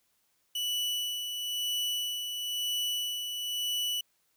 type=tone with tremolo; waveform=40% pulse; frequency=2960 Hz; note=F#7; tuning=in tune; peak=-28 dBFS; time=0.55-4.01 s; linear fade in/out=5 ms; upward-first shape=sine; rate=1 Hz; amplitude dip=45%; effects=white hiss -73 dBFS RMS until 4.36 s